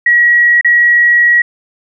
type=tone with dropouts; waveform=sine; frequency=1913 Hz; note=A#6; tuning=44 cents sharp; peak=-5 dBFS; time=0.06-1.42 s; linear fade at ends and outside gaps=5 ms; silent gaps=0.612-0.646 s; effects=none